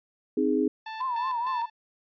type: chord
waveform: sine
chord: Ab major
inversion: first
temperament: equal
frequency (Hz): 261.6 / 311.1 / 415.3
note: C4 / Eb4 / Ab4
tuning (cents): 0 / 0 / 0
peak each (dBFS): -26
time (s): 0.37-0.68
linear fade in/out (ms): 5
type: tone with tremolo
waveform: sawtooth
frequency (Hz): 882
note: A5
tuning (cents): +4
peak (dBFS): -31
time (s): 0.86-1.7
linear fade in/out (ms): 5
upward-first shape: square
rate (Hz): 3.3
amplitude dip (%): 75
type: tone with vibrato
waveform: sine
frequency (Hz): 987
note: B5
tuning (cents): -1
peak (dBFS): -26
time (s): 1-1.66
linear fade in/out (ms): 10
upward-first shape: triangle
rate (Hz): 4.5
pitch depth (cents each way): 140
effects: resampled to 11025 Hz